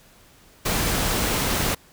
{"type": "noise", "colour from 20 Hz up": "pink", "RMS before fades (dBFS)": -23, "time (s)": [0.65, 1.75], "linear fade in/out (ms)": 10, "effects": ["pink hiss -53 dBFS RMS until 1.92 s"]}